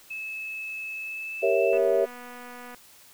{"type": "tone with pitch glide", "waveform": "sine", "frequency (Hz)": [2600, 2647], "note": ["E7", "E7"], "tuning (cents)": [-24, 7], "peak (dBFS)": -32, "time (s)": [0.1, 1.78], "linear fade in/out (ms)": 10, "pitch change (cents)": 31, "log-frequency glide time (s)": [0.97, 1.62]}
{"type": "chord", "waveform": "sine", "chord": "G diminished seventh", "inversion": "none", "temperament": "equal", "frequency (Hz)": [392, 466.2, 554.4, 659.3], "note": ["G4", "Bb4", "Db5", "Fb5"], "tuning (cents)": [0, 0, 0, 0], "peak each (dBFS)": -25, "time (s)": [1.42, 2.06], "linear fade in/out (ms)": 20}
{"type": "click train", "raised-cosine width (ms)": 0.5, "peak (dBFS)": -29, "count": 250, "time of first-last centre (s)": [1.73, 2.746], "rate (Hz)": 245}
{"effects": ["white hiss -53 dBFS RMS until 3.13 s"]}